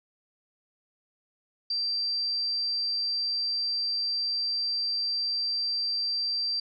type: tone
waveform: sine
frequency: 4699 Hz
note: D8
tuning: in tune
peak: -26 dBFS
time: 1.7-6.6 s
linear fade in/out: 5 ms
effects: none